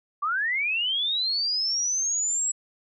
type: linear sweep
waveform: sine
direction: up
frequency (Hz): 1127 to 7780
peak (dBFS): -23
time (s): 0.22-2.52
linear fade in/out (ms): 10
effects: none